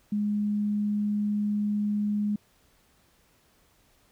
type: tone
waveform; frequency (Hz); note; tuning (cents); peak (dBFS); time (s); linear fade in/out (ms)
sine; 207.7; G#3; 0; -24; 0.12-2.36; 5
effects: pink hiss -64 dBFS RMS until 4.11 s